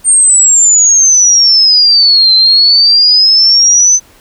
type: exponential two-way sweep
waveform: sine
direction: down then up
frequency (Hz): 8800 to 4075 to 6150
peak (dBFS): -3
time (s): 0.04-4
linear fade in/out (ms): 50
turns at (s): 2.34
effects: pink hiss -43 dBFS RMS until 4.2 s